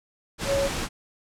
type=tone in noise; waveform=sine; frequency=554.4 Hz; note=C#5; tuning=in tune; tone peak=-22 dBFS; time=0.45-0.7 s; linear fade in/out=50 ms; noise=pink; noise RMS=-29 dBFS; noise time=0.38-0.89 s; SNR=+4 dB; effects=low-pass 9000 Hz 12 dB/octave